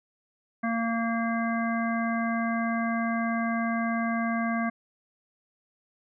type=harmonic tone; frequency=229.6 Hz; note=A#3; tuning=26 cents flat; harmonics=1 / 3 / 5 / 7 / 9; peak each=-27 / -32 / -34 / -35 / -37 dBFS; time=0.63-4.7 s; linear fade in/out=10 ms; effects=none